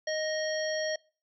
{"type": "harmonic tone with a mistuned harmonic", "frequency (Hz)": 622.3, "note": "D#5", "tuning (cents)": 0, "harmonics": [1, 3, 5, 7, 9], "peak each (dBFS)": [-30, -36, -42, -43, -39], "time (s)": [0.07, 0.96], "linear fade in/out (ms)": 5, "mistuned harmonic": 5, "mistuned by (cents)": 55, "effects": ["noise-tail reverb RT60 0.4 s tail -25 dB re dry"]}